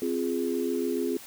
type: chord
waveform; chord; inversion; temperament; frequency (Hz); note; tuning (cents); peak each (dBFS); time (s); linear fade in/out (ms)
sine; F minor; second; equal with one note detuned; 261.6 / 348 / 415.3; C4 / F4 / Ab4; 0 / -6 / 0; -30; 0.02-1.17; 2
effects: white hiss -46 dBFS RMS until 1.26 s